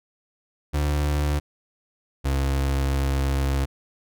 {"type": "tone pair in turn", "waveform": "35% pulse", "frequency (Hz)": [73.42, 68.22], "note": ["D2", "C#2"], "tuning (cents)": [0, -27], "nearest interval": "minor second", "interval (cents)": 127, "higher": "first", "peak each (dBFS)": [-19, -19], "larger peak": "neither", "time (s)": [[0.73, 1.4], [2.24, 3.66]], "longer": "second", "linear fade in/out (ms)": 20, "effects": []}